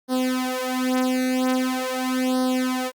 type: tone with flanger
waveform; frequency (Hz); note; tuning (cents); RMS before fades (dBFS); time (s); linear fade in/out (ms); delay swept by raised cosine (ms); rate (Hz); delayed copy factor
sawtooth; 256; C4; -38; -23; 0.08-2.92; 50; 0.2 to 4.4; 0.43; +0.95
effects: Opus 32 kbps